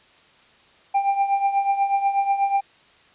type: tone with tremolo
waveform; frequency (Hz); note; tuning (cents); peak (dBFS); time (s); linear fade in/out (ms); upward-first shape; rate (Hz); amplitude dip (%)
triangle; 793; G5; +20; -13; 0.94-2.61; 10; triangle; 8.2; 75
effects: white hiss -54 dBFS RMS until 3.14 s + resampled to 8000 Hz

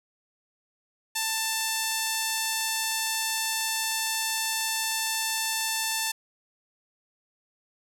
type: tone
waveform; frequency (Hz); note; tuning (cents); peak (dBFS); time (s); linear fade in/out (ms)
5% pulse; 887; A5; +14; -14; 1.15-6.12; 10
effects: none

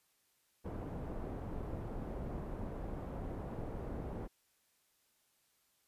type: low-pass noise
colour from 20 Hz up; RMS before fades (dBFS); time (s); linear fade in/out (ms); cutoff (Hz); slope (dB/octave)
pink; -42; 0.64-4.28; 20; 680; 12
effects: white hiss -75 dBFS RMS until 5.87 s + resampled to 32000 Hz

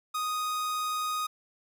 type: tone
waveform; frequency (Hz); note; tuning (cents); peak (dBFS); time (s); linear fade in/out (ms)
45% pulse; 1244.5; D#6; 0; -29; 0.14-1.27; 10
effects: none

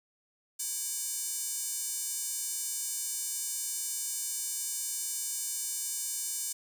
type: tone with high-pass filter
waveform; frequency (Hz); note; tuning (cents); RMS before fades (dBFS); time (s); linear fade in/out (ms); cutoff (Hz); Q
square; 329.6; E4; 0; -35; 0.59-6.53; 10; 7600; 2.2
effects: none

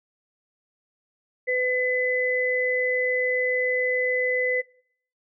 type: tone pair together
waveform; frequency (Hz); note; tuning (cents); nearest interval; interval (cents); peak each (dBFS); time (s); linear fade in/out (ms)
sine; 503 / 2012; B4 / B6; +32 / +32; 2 octaves; 2400; -24; 1.47-4.62; 20
effects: noise-tail reverb RT60 0.6 s tail -22 dB re dry

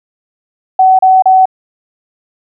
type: tone bursts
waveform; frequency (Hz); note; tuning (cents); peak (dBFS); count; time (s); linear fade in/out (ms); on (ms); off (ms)
sine; 754; F#5; +32; -3; 3; 0.79-1.456; 5; 200; 33
effects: none

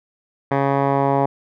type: tone with low-pass filter sweep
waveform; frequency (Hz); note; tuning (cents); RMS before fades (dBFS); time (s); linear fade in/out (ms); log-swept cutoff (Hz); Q
10% pulse; 138.59; C#3; 0; -18; 0.51-1.26; 5; 1400 to 920; 2.2
effects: none

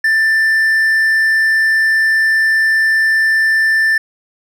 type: tone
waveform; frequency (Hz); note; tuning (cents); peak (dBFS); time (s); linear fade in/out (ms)
triangle; 1775; A6; +15; -8; 0.04-3.98; 5
effects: none

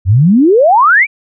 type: exponential sweep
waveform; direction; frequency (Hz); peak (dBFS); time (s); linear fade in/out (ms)
sine; up; 85.2 to 2419; -4; 0.05-1.07; 50
effects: none

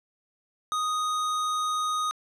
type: tone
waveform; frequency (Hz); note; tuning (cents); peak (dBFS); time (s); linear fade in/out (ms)
square; 1244.5; D#6; 0; -26; 0.72-2.11; 0
effects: low-pass 9000 Hz 12 dB/octave

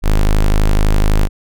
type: tone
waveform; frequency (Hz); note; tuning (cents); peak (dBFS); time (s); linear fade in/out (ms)
square; 25.97; G#0; +1; -9; 0.02-1.29; 50
effects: none

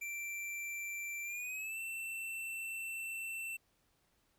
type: tone with pitch glide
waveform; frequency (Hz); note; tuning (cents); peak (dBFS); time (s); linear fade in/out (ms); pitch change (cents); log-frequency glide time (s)
square; 2349 to 2683; D7 to E7; 0 to +30; -40; 0.01-3.57; 10; +230; 1.23-1.79
effects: pink hiss -75 dBFS RMS until 4.38 s

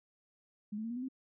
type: tone with pitch steps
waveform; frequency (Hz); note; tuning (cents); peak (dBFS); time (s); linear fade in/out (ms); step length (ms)
sine; 208.2 / 218.2 / 228.6 / 239.6 / 251 / 263.1; G#3 / A3 / A#3 / A#3 / B3 / C4; +5 / -14 / -34 / +48 / +28 / +10; -36; 0.72-1.086; 10; 61
effects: none

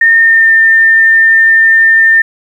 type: tone with pitch glide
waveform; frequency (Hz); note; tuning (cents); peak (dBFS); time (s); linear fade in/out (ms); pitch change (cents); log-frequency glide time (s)
sine; 1824 to 1803; A#6 to A6; -38 to +42; -3; 0.01-2.22; 5; -20; 0.21-0.5
effects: 7-bit

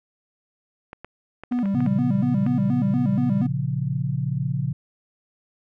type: clicks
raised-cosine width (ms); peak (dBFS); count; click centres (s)
0.5; -22; 9; 0.931 / 1.046 / 1.436 / 1.523 / 1.589 / 1.657 / 1.805 / 1.863 / 2.465
type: tone with vibrato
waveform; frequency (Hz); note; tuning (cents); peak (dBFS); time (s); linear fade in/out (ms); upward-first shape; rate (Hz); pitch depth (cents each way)
triangle; 220; A3; 0; -18; 1.51-3.47; 10; square; 4.2; 190
type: chord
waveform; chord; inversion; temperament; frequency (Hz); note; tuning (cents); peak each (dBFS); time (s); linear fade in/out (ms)
sine; Bb minor; none; equal; 116.54 / 138.59 / 174.61; Bb2 / Db3 / F3; 0 / 0 / 0; -28 / -24 / -29; 1.74-4.73; 5
effects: none

